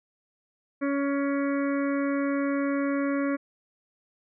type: harmonic tone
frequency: 280 Hz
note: C#4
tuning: 18 cents sharp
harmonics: 1 / 2 / 4 / 5 / 6 / 7 / 8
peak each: -25 / -31 / -37 / -39 / -41 / -42 / -43 dBFS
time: 0.81-3.37 s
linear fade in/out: 20 ms
effects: none